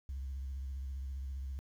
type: tone with vibrato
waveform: sine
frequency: 67.1 Hz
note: C2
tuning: 44 cents sharp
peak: -36 dBFS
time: 0.09-1.59 s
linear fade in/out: 0 ms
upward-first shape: triangle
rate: 15 Hz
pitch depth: 91 cents each way
effects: tanh soft clip ceiling -35 dBFS + 11-bit